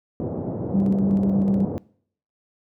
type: band-pass noise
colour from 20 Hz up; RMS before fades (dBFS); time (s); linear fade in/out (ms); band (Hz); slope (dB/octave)
pink; -28; 0.2-1.78; 0; 100 to 610; 24
type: tone with tremolo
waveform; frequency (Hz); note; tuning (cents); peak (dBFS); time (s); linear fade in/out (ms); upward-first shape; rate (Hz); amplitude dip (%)
sine; 196; G3; 0; -17; 0.74-1.65; 2; square; 8.1; 25
effects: noise-tail reverb RT60 0.6 s tail -23 dB re dry

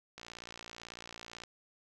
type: click train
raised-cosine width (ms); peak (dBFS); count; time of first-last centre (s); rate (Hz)
0.2; -28; 74; 0.18-1.436; 58.1
effects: none

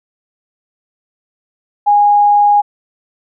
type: tone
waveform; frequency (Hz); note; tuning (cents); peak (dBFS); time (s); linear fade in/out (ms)
sine; 823; G#5; -16; -6; 1.86-2.62; 20
effects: none

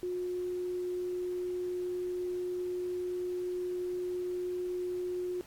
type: tone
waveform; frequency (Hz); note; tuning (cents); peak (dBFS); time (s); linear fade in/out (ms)
sine; 360.2; F#4; -46; -32; 0.03-5.41; 0
effects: pink hiss -57 dBFS RMS until 5.46 s + AAC 64 kbps

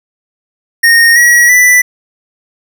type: tone with pitch steps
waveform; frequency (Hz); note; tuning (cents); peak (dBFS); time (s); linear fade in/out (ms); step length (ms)
square; 1852 / 1915.1 / 1980.3; A#6 / A#6 / B6; -12 / +46 / +4; -4; 0.83-1.82; 10; 330
effects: none

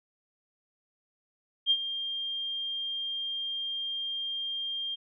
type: tone with ADSR envelope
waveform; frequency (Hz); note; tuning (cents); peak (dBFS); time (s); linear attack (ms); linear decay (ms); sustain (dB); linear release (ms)
sine; 3200; G7; +35; -19; 1.66-4.96; 47; 57; -12; 21
effects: none

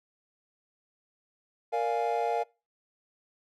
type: chord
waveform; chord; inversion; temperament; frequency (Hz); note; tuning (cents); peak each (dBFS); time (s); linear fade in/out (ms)
triangle; Bb dominant seventh; none; equal; 466.2 / 587.3 / 698.5 / 830.6; Bb4 / D5 / F5 / Ab5; 0 / 0 / 0 / 0; -29 / -34 / -28 / -30; 1.72-2.44; 20
effects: noise-tail reverb RT60 0.3 s tail -24 dB re dry

